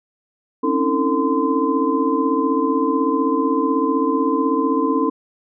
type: tone cluster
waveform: sine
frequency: 265.7 / 281.6 / 320.2 / 449.8 / 1029 Hz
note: C4 / C#4 / D#4 / A4 / C6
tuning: +27 / +27 / +50 / +38 / -29 cents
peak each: -22 dBFS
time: 0.63-5.1 s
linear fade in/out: 10 ms
effects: none